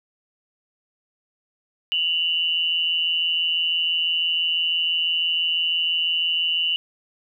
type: tone pair together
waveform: sine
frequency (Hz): 2794 / 2960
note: F7 / F#7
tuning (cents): 0 / 0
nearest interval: minor second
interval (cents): 100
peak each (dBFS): -24 / -21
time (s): 1.92-6.76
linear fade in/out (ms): 0
effects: none

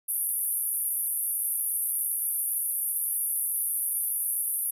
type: band-pass noise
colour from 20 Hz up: white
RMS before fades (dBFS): -29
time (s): 0.08-4.71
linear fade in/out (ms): 10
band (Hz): 9600 to 13000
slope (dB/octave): 96
effects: none

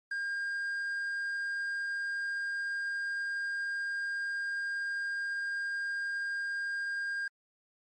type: tone with quantisation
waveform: triangle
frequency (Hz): 1609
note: G6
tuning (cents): +45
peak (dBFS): -30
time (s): 0.11-7.28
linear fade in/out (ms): 5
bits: 10
effects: MP3 48 kbps

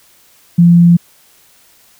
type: tone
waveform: sine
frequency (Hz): 172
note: F3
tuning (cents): -26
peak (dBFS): -3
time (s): 0.58-0.97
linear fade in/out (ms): 10
effects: white hiss -48 dBFS RMS until 1.99 s

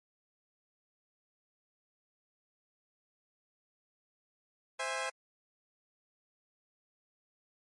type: chord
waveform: 15% pulse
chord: C augmented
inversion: none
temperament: equal with one note detuned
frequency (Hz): 523.3 / 659.3 / 822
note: C5 / E5 / G#5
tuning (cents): 0 / 0 / -18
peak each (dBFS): -31 / -33 / -33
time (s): 4.79-5.1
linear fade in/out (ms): 10
effects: MP3 48 kbps

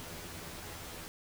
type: noise with comb filter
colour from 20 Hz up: pink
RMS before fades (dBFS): -45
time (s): 0-1.08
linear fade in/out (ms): 0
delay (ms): 12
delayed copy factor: +0.95
effects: none

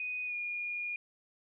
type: tone with pitch glide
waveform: sine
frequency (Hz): 2489 to 2431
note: D#7 to D#7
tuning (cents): 0 to -41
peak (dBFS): -34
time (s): 0-0.96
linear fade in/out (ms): 2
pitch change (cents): -41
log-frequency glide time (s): 0.25-0.35
effects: none

